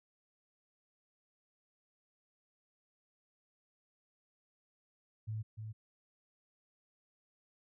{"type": "tone with echo", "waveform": "sine", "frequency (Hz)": 109, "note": "A2", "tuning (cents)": -16, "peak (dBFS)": -36, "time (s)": [5.27, 5.43], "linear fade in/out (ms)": 20, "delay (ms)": 300, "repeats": 1, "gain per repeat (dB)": -5, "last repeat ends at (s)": 5.73, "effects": []}